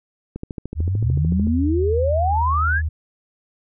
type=click train; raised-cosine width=3 ms; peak=-16 dBFS; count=16; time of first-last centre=0.36-1.471 s; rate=13.5 Hz
type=exponential sweep; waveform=sine; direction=up; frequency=73.42 to 1746 Hz; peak=-18 dBFS; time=0.75-2.82 s; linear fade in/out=50 ms
type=tone with pitch glide; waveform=sine; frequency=81 to 78.33 Hz; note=E2 to D#2; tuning=-30 to +12 cents; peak=-19 dBFS; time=1.04-2.89 s; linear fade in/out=10 ms; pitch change=-58 cents; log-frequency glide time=1.59-2.74 s
effects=none